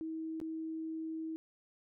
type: tone with dropouts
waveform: sine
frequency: 320.6 Hz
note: E4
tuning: 48 cents flat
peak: -37 dBFS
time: 0.01-1.36 s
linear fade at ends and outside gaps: 0 ms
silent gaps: 0.401-0.414 s
effects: none